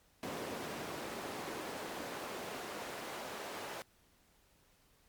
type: noise with high-pass filter sweep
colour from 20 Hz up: brown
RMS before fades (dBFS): -43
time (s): 0.23-3.82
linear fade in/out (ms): 0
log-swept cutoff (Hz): 320 to 590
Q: 0.75
effects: pink hiss -69 dBFS RMS until 5.08 s + MP3 96 kbps